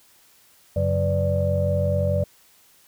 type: tone cluster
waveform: sine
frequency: 92.9 / 139.3 / 184.2 / 497.4 / 584 Hz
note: F#2 / C#3 / F#3 / B4 / D5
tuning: +7 / +9 / -7 / +12 / -10 cents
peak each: -22 / -28 / -29 / -30 / -23 dBFS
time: 0.76-2.24 s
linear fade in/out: 5 ms
effects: tanh soft clip ceiling -8 dBFS + white hiss -56 dBFS RMS until 2.87 s